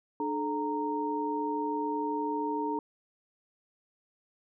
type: tone cluster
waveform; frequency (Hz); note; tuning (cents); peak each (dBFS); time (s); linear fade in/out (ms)
sine; 298.2 / 431.1 / 927; D4 / A4 / A#5; +27 / -35 / -10; -33 / -35 / -32; 0.2-2.79; 2
effects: none